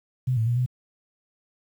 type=tone with pitch steps; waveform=sine; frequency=127.6 / 112 / 120 / 125.4 Hz; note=C3 / A2 / B2 / B2; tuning=-43 / +31 / -49 / +27 cents; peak=-20 dBFS; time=0.27-0.662 s; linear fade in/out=10 ms; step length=98 ms; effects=9-bit